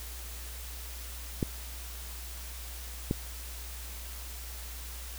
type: clicks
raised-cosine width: 3 ms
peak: -14 dBFS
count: 2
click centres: 1.428 / 3.111 s
effects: added 60 Hz sine -41 dBFS peak until 5.18 s + white hiss -45 dBFS RMS until 5.18 s